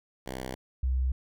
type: tone pair in turn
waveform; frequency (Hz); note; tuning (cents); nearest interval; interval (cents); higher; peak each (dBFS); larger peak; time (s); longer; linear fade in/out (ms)
5% pulse / sine; 64.4 / 64.4; C2 / C2; -27 / -27; unison; 0; neither; -24; neither; 0.26-0.55 / 0.83-1.12; neither; 5
effects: none